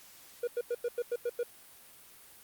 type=tone bursts; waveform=triangle; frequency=480 Hz; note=B4; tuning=49 cents flat; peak=-27 dBFS; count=8; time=0.43-1.433 s; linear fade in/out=5 ms; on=44 ms; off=93 ms; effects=white hiss -55 dBFS RMS until 2.43 s + Opus 48 kbps